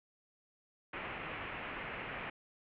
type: low-pass noise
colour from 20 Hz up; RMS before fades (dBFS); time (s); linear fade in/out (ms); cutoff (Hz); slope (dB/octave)
white; -43; 0.93-2.3; 5; 2700; 48
effects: none